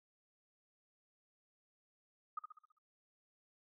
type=tone with echo; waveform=sine; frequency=1244.5 Hz; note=D#6; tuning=in tune; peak=-37 dBFS; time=2.37-2.39 s; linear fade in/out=5 ms; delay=66 ms; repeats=6; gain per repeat=-6 dB; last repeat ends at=2.786 s; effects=noise-tail reverb RT60 0.2 s tail -22 dB re dry